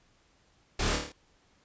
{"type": "noise with echo", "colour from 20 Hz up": "pink", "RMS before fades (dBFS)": -31, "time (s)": [0.79, 0.96], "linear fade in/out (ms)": 5, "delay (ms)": 27, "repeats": 6, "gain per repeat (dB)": -3, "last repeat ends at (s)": 1.122, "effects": ["pink hiss -66 dBFS RMS until 1.64 s", "resampled to 16000 Hz"]}